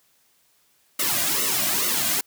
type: noise with flanger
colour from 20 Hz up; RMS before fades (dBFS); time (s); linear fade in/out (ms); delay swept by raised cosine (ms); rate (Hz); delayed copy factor
white; -23; 0.99-2.21; 5; 1.2 to 2.3; 2.3; -0.95
effects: white hiss -63 dBFS RMS until 2.26 s + high-pass 60 Hz 12 dB/octave